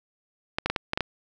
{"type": "clicks", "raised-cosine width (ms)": 0.3, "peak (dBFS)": -9, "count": 7, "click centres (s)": [0.585, 0.66, 0.7, 0.762, 0.934, 0.975, 1.007], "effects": []}